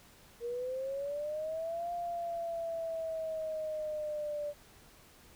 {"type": "linear two-way sweep", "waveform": "sine", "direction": "up then down", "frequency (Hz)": [466.2, 698.5, 584], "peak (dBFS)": -34, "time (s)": [0.4, 4.54], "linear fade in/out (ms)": 50, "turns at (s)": 1.92, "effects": ["pink hiss -59 dBFS RMS until 5.35 s"]}